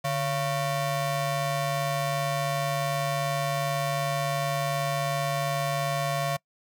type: ring-modulated tone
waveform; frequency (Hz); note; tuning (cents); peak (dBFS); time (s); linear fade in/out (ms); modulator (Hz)
30% pulse; 415.3; G#4; 0; -20; 0.04-6.37; 10; 269
effects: noise-tail reverb RT60 0.1 s tail -24 dB re dry